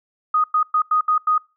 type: tone bursts at uneven times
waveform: sine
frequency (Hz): 1244.5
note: D#6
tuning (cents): 0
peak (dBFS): -14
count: 6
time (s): 0.34-0.44 / 0.54-0.63 / 0.74-0.82 / 0.91-1.01 / 1.08-1.18 / 1.27-1.38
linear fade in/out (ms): 5
effects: noise-tail reverb RT60 0.3 s tail -26 dB re dry